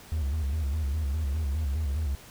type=tone with vibrato; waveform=triangle; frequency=73.42 Hz; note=D2; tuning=in tune; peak=-23 dBFS; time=0.12-2.15 s; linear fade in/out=0 ms; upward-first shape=square; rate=4.9 Hz; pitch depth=120 cents each way; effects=tanh soft clip ceiling -19 dBFS + pink hiss -49 dBFS RMS until 2.3 s